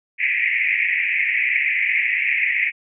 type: band-pass noise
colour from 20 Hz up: pink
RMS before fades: -20 dBFS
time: 0.18-2.72 s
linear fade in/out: 50 ms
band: 1900 to 2500 Hz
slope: 96 dB/octave
effects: none